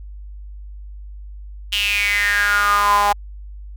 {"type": "tone with high-pass filter sweep", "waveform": "sawtooth", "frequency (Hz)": 204.5, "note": "G#3", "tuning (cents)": -26, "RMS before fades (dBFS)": -17, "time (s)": [1.72, 3.13], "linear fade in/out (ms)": 10, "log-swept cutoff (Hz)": [3000, 850], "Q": 8.4, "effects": ["added 50 Hz sine -32 dBFS peak until 3.76 s"]}